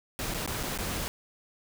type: noise with dropouts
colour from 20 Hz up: pink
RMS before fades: -33 dBFS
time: 0.19-1.08 s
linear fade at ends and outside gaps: 0 ms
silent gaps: 0.339-0.345 / 0.462-0.476 / 0.629-0.634 / 0.776-0.787 s
effects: none